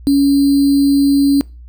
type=tone with sample-and-hold; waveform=sine; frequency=280 Hz; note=C#4; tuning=18 cents sharp; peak=-8 dBFS; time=0.07-1.41 s; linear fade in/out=0 ms; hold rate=4410 Hz; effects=noise-tail reverb RT60 0.3 s tail -24 dB re dry + added 60 Hz sine -33 dBFS peak until 1.68 s